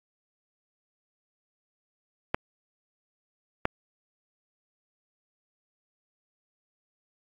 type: clicks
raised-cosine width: 0.5 ms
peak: -9 / -8 dBFS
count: 2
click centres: 2.345 / 3.654 s
effects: AAC 64 kbps